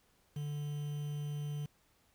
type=tone with quantisation; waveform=triangle; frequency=146.83 Hz; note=D3; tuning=in tune; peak=-34 dBFS; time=0.36-1.66 s; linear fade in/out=5 ms; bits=9; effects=pink hiss -71 dBFS RMS until 2.14 s